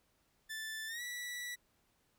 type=tone with pitch glide; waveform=sawtooth; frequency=1760 to 1952.8 Hz; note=A6 to B6; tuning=0 to -20 cents; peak=-37 dBFS; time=0.49-1.56 s; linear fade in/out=20 ms; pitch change=+180 cents; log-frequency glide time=0.87-1.02 s; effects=pink hiss -75 dBFS RMS until 2.18 s